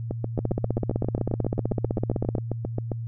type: two click trains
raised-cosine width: 2 ms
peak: -14 / -11 dBFS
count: 22 / 32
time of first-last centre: 0.11-2.917 / 0.39-2.352 s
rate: 7.48 / 15.8 Hz
effects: added 115 Hz sine -29 dBFS peak until 3.07 s